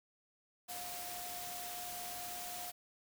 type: tone in noise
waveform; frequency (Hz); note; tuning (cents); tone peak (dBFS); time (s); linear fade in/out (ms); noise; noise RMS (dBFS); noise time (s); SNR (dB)
sine; 712; F5; +33; -47; 0.68-2.72; 20; white; -45; 0.68-2.72; -5
effects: none